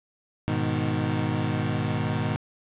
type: chord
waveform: 25% pulse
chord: G# minor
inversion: none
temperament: equal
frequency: 103.83 / 123.47 / 155.56 Hz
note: G#2 / B2 / D#3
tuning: 0 / 0 / 0 cents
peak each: -25 dBFS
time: 0.48-2.36 s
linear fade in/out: 0 ms
effects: resampled to 8000 Hz + 9-bit